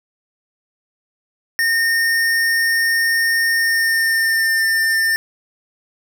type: tone with pitch glide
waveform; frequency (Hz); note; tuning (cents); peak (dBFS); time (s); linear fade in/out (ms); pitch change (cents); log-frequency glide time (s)
square; 1831 to 1798.5; A#6 to A6; -32 to +37; -15; 1.59-5.16; 0; -31; 3.53-4.57
effects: none